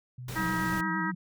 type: tone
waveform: sine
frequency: 125 Hz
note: B2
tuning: 21 cents sharp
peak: -38 dBFS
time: 0.18-0.81 s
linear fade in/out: 5 ms
type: noise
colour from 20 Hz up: pink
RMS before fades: -40 dBFS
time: 0.28-0.81 s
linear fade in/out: 5 ms
type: harmonic tone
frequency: 318.7 Hz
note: D#4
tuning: 42 cents sharp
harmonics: 1 / 3 / 4 / 5 / 6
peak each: -35 / -35 / -35 / -35 / -35 dBFS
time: 0.35-1.12 s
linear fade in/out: 20 ms
type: tone with vibrato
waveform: sine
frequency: 183.8 Hz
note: F#3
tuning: 11 cents flat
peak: -32 dBFS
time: 0.38-1.15 s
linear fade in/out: 10 ms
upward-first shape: sine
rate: 8.8 Hz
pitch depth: 110 cents each way
effects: none